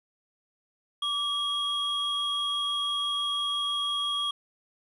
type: tone pair together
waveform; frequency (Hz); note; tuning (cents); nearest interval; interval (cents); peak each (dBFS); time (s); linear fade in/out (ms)
triangle; 1162 / 3284; D6 / G#7; -19 / -20; octave + tritone; 1799; -31 / -26; 1.02-4.31; 5
effects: resampled to 24000 Hz + 10-bit